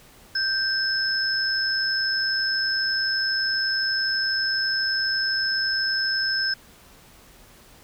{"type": "tone pair together", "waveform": "sine", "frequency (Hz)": [1568, 5208], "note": ["G6", "E8"], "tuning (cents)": [0, -22], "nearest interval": "octave + major sixth", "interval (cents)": 2078, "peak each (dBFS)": -24, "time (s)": [0.35, 6.54], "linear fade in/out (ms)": 5, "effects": ["pink hiss -51 dBFS RMS until 7.83 s"]}